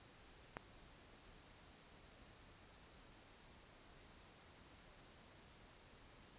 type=click; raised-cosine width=0.5 ms; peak=-29 dBFS; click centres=0.569 s; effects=pink hiss -63 dBFS RMS until 6.38 s + resampled to 8000 Hz